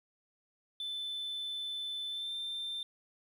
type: tone with pitch glide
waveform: sine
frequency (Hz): 3520 to 3575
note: A7 to A7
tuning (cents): 0 to +27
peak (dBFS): -34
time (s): 0.8-2.83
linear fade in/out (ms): 2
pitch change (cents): +27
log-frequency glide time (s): 2.09-2.33
effects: tanh soft clip ceiling -34 dBFS + 11-bit